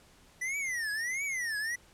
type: tone with vibrato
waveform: square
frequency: 1956 Hz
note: B6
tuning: 17 cents flat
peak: -32 dBFS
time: 0.41-1.76 s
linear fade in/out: 10 ms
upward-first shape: triangle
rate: 1.5 Hz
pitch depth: 290 cents each way
effects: pink hiss -60 dBFS RMS until 1.93 s + low-pass 11000 Hz 12 dB/octave